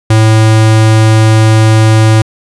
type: tone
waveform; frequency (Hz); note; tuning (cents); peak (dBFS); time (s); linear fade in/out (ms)
square; 110; A2; 0; -4; 0.1-2.22; 5
effects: resampled to 24000 Hz